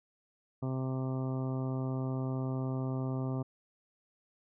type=harmonic tone; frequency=130.81 Hz; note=C3; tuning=in tune; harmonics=1 / 2 / 3 / 4 / 5 / 6 / 7 / 8 / 9; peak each=-33 / -37 / -43 / -47 / -46 / -52 / -52 / -54 / -51 dBFS; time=0.62-3.43 s; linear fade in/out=10 ms; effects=none